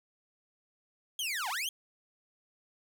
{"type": "linear two-way sweep", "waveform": "sawtooth", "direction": "down then up", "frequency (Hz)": [3300, 702, 3300], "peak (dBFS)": -29, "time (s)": [1.19, 1.69], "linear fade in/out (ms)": 2, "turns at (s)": 1.49, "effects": []}